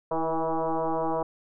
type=tone with frequency modulation; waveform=sine; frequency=164.81 Hz; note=E3; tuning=in tune; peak=-24 dBFS; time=0.11-1.23 s; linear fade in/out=5 ms; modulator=162 Hz; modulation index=5.6; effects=none